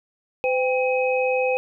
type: tone cluster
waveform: sine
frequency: 510 / 795 / 2533 Hz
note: C5 / G5 / D#7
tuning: -44 / +24 / +30 cents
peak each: -20 / -27 / -26 dBFS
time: 0.44-1.57 s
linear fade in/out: 0 ms
effects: none